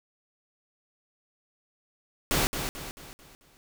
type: noise with echo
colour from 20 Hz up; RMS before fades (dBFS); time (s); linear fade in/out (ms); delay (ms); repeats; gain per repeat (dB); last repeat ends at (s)
pink; -25; 2.31-2.47; 0; 220; 5; -7; 3.57
effects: none